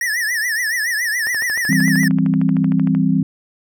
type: tone with vibrato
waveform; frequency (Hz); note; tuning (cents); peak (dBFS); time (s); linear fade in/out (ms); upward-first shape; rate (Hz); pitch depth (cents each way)
square; 1837; A#6; -26; -18; 0.01-2.08; 2; triangle; 7.1; 170
type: click train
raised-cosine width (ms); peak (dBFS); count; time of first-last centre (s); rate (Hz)
0.5; -17; 23; 1.27-2.949; 13.1
type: chord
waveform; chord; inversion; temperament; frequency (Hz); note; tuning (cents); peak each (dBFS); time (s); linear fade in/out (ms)
sine; C major; first; equal; 164.81 / 196 / 261.6; E3 / G3 / C4; 0 / 0 / 0; -17; 1.69-3.23; 5
effects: none